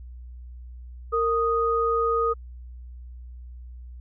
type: tone pair together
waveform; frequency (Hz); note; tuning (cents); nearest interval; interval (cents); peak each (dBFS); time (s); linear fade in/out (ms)
sine; 459.8 / 1243.2; A#4 / D#6; -24 / -2; octave + perfect fourth; 1722; -23; 1.12-2.34; 20
effects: added 61 Hz sine -38 dBFS peak until 4 s